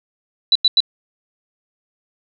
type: tone bursts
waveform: sine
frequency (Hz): 3962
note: B7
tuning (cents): +5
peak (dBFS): -9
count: 3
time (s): 0.52-0.804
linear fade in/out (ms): 2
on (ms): 34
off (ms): 91
effects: none